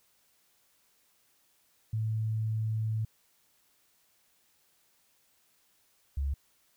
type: tone pair in turn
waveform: sine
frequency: 110 / 69.3 Hz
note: A2 / C#2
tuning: 0 / 0 cents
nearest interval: minor sixth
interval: 800 cents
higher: first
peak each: -28 dBFS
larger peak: neither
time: 1.93-3.05 / 6.17-6.34 s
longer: first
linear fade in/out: 5 ms
effects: white hiss -69 dBFS RMS until 6.76 s